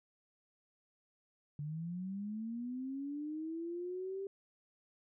sine linear sweep, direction up, 143.8 to 395.4 Hz, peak -38 dBFS, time 1.59-4.27 s, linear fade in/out 2 ms, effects none

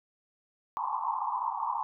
pink band-pass noise, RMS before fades -32 dBFS, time 0.77-1.83 s, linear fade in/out 0 ms, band 830 to 1100 Hz, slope 96 dB/octave, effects none

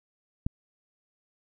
click, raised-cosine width 5 ms, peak -15 dBFS, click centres 0.465 s, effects none

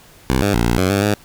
10% pulse tone with pitch steps, 64.7 / 100.9 / 58.2 / 58.8 / 92.7 / 99.6 / 103.9 Hz, C2 / G#2 / A#1 / A#1 / F#2 / G2 / G#2, -19 / -49 / -2 / +16 / +4 / +28 / +1 cents, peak -6 dBFS, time 0.3-1.14 s, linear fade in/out 0 ms, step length 120 ms, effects pink hiss -46 dBFS RMS until 1.24 s

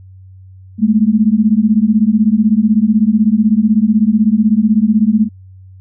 sine beating tone pair, 207.7 / 223.7 Hz, G#3 / A3, 0 / +29 cents, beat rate 16 Hz, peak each -11 dBFS, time 0.78-5.29 s, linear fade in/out 50 ms, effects added 94 Hz sine -35 dBFS peak until 5.8 s

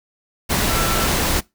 sine tone in noise, 1339 Hz, E6, 27 cents sharp, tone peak -25 dBFS, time 0.69-1.07 s, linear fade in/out 20 ms, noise pink, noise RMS -19 dBFS, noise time 0.49-1.41 s, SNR -9 dB, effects noise-tail reverb RT60 0.2 s tail -22 dB re dry

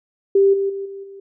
sine tone with level steps, 393.5 Hz, G4, 7 cents sharp, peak -10 / -17 / -24 / -30 / -35 dBFS, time 0.35-1.2 s, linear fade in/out 5 ms, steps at 0.53 / 0.69 / 0.85 / 1.03 s, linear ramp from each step 10 ms, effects none

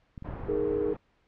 clicks, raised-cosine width 5 ms, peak -28 dBFS, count 7, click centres 0.178 / 0.224 / 0.289 / 0.338 / 0.436 / 0.485 / 0.536 s
pink low-pass noise, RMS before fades -40 dBFS, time 0.24-0.97 s, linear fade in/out 10 ms, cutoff 1000 Hz, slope 12 dB/octave
sine chord, D# suspended fourth, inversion none, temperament just, 311.1 / 414.8 / 466.7 Hz, D#4 / G#4 / A#4, 0 / -2 / +2 cents, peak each -33 / -28 / -30 dBFS, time 0.48-0.94 s, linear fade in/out 10 ms
effects pink hiss -68 dBFS RMS until 1.27 s + low-pass 3000 Hz 12 dB/octave

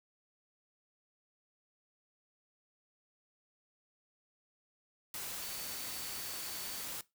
sine tone in noise, 4510 Hz, C#8, 29 cents sharp, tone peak -49 dBFS, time 5.42-6.85 s, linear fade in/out 2 ms, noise white, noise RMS -42 dBFS, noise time 5.14-7.01 s, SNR -10 dB, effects noise-tail reverb RT60 0.2 s tail -19 dB re dry

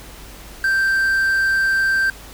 triangle tone with quantisation, 1568 Hz, G6, in tune, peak -13 dBFS, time 0.64-2.1 s, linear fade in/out 2 ms, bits 6, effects added 50 Hz sine -41 dBFS peak until 2.33 s + pink hiss -40 dBFS RMS until 2.33 s

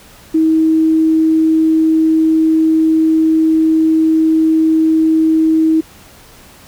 sine tone, 318.9 Hz, D#4, 43 cents sharp, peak -8 dBFS, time 0.34-5.81 s, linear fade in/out 10 ms, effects pink hiss -41 dBFS RMS until 6.67 s

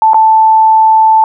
sine tone with dropouts, 880 Hz, A5, in tune, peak -3 dBFS, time 0.02-1.24 s, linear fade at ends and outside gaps 1 ms, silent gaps 0.134-0.144 s, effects none

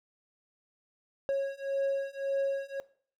triangle beating tone pair, 548 / 549.8 Hz, C#5 / C#5, -20 / -14 cents, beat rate 1.8 Hz, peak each -30 dBFS, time 1.29-2.8 s, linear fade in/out 0 ms, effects noise-tail reverb RT60 0.5 s tail -19 dB re dry

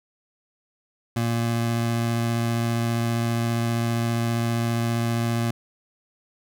25% pulse tone with vibrato, 116.54 Hz, A#2, in tune, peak -18 dBFS, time 1.16-5.51 s, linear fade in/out 5 ms, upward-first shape triangle, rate 15 Hz, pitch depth 11 cents each way, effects none

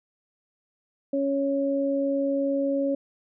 sine tone pair together, 277.2 / 554.4 Hz, C#4 / C#5, 0 / 0 cents, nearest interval octave, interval 1200 cents, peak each -25 dBFS, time 1.13-2.95 s, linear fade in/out 5 ms, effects none

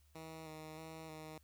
10% pulse tone with vibrato, 158.2 Hz, D#3, 29 cents sharp, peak -40 dBFS, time 0.15-1.38 s, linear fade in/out 2 ms, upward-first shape square, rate 1.6 Hz, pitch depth 21 cents each way, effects added 74 Hz sine -66 dBFS peak until 1.43 s + white hiss -75 dBFS RMS until 1.43 s

